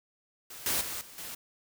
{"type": "noise with level steps", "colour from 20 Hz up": "white", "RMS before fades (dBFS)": [-45, -29, -37, -50, -41], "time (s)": [0.5, 1.35], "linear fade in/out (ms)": 5, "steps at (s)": [0.66, 0.81, 1.01, 1.18], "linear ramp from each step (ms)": 2, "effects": []}